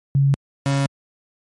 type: tone pair in turn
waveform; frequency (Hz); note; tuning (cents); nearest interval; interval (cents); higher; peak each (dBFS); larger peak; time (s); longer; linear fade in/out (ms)
sine / 35% pulse; 138.59 / 138.59; C#3 / C#3; 0 / 0; unison; 0; neither; -12 / -15; first; 0.15-0.34 / 0.66-0.86; second; 0
effects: high-pass 80 Hz 12 dB/octave + MP3 48 kbps